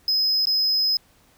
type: tone with dropouts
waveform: triangle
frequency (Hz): 5080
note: D#8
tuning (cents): +35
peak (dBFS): -17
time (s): 0.08-0.97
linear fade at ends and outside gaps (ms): 2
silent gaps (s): 0.455-0.47
effects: pink hiss -58 dBFS RMS until 1.37 s